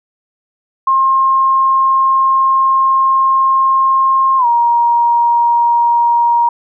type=tone with pitch glide; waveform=sine; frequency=1066 to 944.2 Hz; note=C6 to A#5; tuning=+32 to +22 cents; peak=-8 dBFS; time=0.87-6.49 s; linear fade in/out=5 ms; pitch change=-210 cents; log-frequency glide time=4.38-4.46 s; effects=none